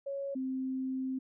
sine tone pair in turn, 554.4 / 261.6 Hz, C#5 / C4, 0 / 0 cents, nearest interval octave + minor second, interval 1300 cents, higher first, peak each -34 / -32 dBFS, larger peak second, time 0.06-0.35 / 0.35-1.19 s, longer second, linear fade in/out 10 ms, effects none

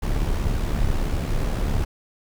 brown noise with amplitude modulation, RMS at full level -20 dBFS, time 0.02-1.85 s, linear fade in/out 10 ms, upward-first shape sine, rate 71.7 Hz, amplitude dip 50%, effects none

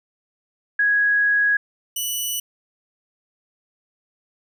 sine / 10% pulse tone pair in turn, 1661.2 / 2960 Hz, G#6 / F#7, 0 / 0 cents, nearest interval minor seventh, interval 1000 cents, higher second, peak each -15 dBFS, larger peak neither, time 0.79-1.57 / 1.96-2.4 s, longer first, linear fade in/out 5 ms, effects none

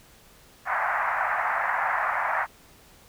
pink band-pass noise, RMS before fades -26 dBFS, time 0.65-2.47 s, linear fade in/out 50 ms, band 690 to 2000 Hz, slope 48 dB/octave, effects pink hiss -54 dBFS RMS until 3.08 s

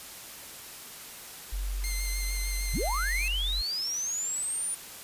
sine tone, 46.66 Hz, F#1, 15 cents sharp, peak -29 dBFS, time 1.52-3.62 s, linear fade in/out 10 ms
10% pulse tone with vibrato, 2093 Hz, C7, in tune, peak -25 dBFS, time 1.84-3.28 s, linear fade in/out 0 ms, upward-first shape sine, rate 6.6 Hz, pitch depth 23 cents each way
sine linear sweep, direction up, 63.6 to 9600 Hz, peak -29 dBFS, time 2.73-4.75 s, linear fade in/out 10 ms
effects white hiss -44 dBFS RMS until 5.03 s + resampled to 32000 Hz

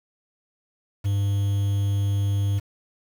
triangle tone with quantisation, 100 Hz, G2, 35 cents sharp, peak -18 dBFS, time 1.04-2.6 s, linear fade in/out 20 ms, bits 7, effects none

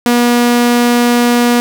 sawtooth tone, 240.7 Hz, B3, 44 cents flat, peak -4 dBFS, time 0.06-1.6 s, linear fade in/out 0 ms, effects none

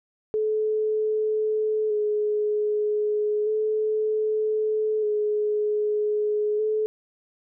sine tone with vibrato, 426.2 Hz, G#4, 45 cents sharp, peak -21 dBFS, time 0.34-6.86 s, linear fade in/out 0 ms, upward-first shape square, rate 0.32 Hz, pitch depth 20 cents each way, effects none

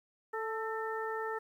harmonic tone with a mistuned harmonic, 441.5 Hz, A4, 6 cents sharp, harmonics 1 / 2 / 3 / 4, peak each -37 / -40 / -41 / -42 dBFS, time 0.33-1.39 s, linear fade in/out 10 ms, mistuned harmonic 4, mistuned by +37 cents, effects 11-bit

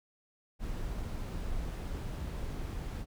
brown noise, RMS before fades -37 dBFS, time 0.59-3.06 s, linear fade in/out 50 ms, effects none

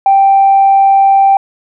sine tone, 784 Hz, G5, in tune, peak -3 dBFS, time 0.06-1.37 s, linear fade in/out 2 ms, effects tanh soft clip ceiling 0 dBFS

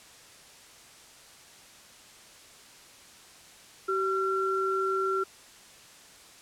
sine tone pair together, 383 / 1364 Hz, G4 / F6, -40 / -41 cents, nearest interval octave + minor seventh, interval 2199 cents, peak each -28 dBFS, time 3.88-5.24 s, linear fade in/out 10 ms, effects white hiss -52 dBFS RMS until 6.41 s + low-pass 9000 Hz 12 dB/octave

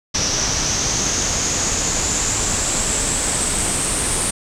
pink noise with low-pass filter sweep, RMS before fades -20 dBFS, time 0.14-4.31 s, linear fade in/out 10 ms, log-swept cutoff 5800 to 8900 Hz, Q 7.6, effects none

